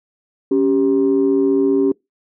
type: tone pair together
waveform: sine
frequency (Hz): 277.2 / 392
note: C#4 / G4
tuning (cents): 0 / 0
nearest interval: tritone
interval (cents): 600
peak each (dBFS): -14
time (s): 0.51-1.92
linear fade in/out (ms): 5
effects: noise-tail reverb RT60 0.2 s tail -26 dB re dry + tanh soft clip ceiling -7 dBFS